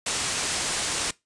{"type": "low-pass noise", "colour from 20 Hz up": "white", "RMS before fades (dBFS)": -28, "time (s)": [0.06, 1.11], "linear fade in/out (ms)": 5, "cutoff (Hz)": 9400, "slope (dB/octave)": 48, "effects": ["noise-tail reverb RT60 0.2 s tail -21 dB re dry", "resampled to 24000 Hz"]}